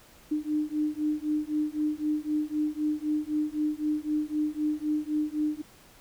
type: beating tone pair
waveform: sine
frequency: 300.9 / 304.8 Hz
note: D4 / D#4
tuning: +42 / -36 cents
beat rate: 3.9 Hz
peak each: -29 dBFS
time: 0.31-5.62 s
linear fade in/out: 10 ms
effects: pink hiss -55 dBFS RMS until 6 s